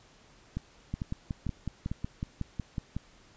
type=two click trains; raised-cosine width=5 ms; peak=-20 / -20 dBFS; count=12 / 4; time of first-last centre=0.94-2.966 / 0.57-1.915 s; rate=5.43 / 2.23 Hz; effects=pink hiss -59 dBFS RMS until 3.36 s + resampled to 16000 Hz